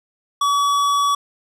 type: tone with tanh clipping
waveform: sine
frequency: 1138 Hz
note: C#6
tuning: 45 cents sharp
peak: -17 dBFS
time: 0.41-1.15 s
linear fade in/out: 5 ms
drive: 16 dB
effects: none